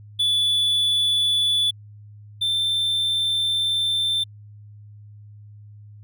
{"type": "tone pair in turn", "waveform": "triangle", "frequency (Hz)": [3454, 3559], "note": ["A7", "A7"], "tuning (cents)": [-33, 19], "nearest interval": "minor second", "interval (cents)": 52, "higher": "second", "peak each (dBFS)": [-16, -18], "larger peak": "first", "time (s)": [[0.19, 1.71], [2.41, 4.24]], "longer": "second", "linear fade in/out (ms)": 10, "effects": ["added 104 Hz sine -41 dBFS peak until 6.03 s"]}